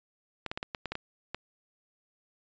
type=clicks; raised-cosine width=0.3 ms; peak=-18 dBFS; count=9; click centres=0.463 / 0.515 / 0.575 / 0.629 / 0.748 / 0.857 / 0.92 / 0.954 / 1.346 s; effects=resampled to 16000 Hz